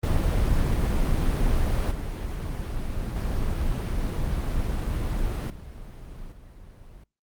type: noise with level steps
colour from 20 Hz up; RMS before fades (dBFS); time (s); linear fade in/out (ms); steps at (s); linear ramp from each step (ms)
brown; -22 / -29 / -26 / -40 / -46; 0.03-7.04; 5; 1.91 / 3.16 / 5.5 / 6.32; 2
effects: noise-tail reverb RT60 0.3 s tail -25 dB re dry + Opus 32 kbps